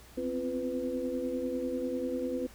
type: tone cluster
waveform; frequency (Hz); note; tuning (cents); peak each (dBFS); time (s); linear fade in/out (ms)
sine; 252 / 262.1 / 344.5 / 500; B3 / C4 / F4 / B4; +35 / +3 / -24 / +21; -40 / -35 / -38 / -34; 0.17-2.47; 10
effects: added 60 Hz sine -55 dBFS peak until 2.54 s + pink hiss -55 dBFS RMS until 2.54 s